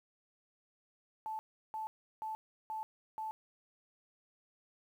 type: tone bursts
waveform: sine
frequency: 874 Hz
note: A5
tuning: 12 cents flat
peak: -37 dBFS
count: 5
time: 1.26-3.31 s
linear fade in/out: 0 ms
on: 130 ms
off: 350 ms
effects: 11-bit